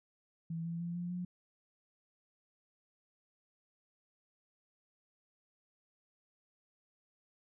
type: tone with pitch steps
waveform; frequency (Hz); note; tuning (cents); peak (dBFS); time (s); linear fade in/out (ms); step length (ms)
sine; 164.81 / 168.18 / 171.61 / 175.12 / 178.69; E3 / E3 / F3 / F3 / F3; 0 / +35 / -30 / +5 / +40; -36; 0.5-1.25; 5; 150
effects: none